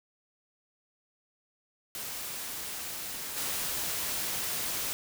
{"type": "noise with level steps", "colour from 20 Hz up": "white", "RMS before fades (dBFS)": [-38, -33], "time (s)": [1.95, 4.93], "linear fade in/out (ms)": 0, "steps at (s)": 3.36, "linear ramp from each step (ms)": 20, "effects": []}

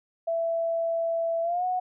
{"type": "tone with pitch glide", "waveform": "sine", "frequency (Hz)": [665, 733.6], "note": ["E5", "F#5"], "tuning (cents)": [15, -15], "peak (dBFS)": -24, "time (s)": [0.27, 1.8], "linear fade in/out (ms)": 10, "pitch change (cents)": 170, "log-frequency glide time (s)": [1.42, 1.65], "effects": []}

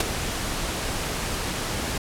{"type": "noise with ADSR envelope", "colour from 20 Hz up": "pink", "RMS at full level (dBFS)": -18, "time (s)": [0, 1.98], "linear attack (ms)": 4, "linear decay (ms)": 14, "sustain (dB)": -10, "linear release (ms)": 4, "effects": ["low-pass 11000 Hz 12 dB/octave"]}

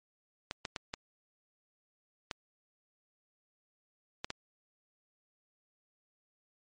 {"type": "clicks", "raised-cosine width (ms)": 0.2, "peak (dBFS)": -18, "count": 7, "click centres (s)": [0.511, 0.652, 0.762, 0.939, 2.312, 4.245, 4.304], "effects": ["MP3 48 kbps"]}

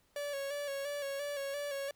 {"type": "tone with vibrato", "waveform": "45% pulse", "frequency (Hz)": 565, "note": "C#5", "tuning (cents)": 33, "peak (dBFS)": -36, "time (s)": [0.16, 1.91], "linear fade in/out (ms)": 2, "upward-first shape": "square", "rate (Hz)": 2.9, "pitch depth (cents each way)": 38, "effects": ["pink hiss -71 dBFS RMS until 1.95 s"]}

